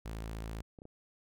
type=tone; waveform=sawtooth; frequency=55 Hz; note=A1; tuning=in tune; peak=-35 dBFS; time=0.05-0.62 s; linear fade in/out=10 ms
type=clicks; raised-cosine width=2 ms; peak=-37 dBFS; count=3; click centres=0.788 / 0.819 / 0.854 s
effects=none